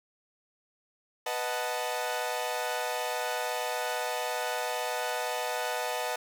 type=chord; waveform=sawtooth; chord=B dominant seventh; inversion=none; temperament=equal; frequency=493.9 / 622.3 / 740 / 880 Hz; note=B4 / D#5 / F#5 / A5; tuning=0 / 0 / 0 / 0 cents; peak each=-32 dBFS; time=1.26-6.16 s; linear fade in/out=5 ms; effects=none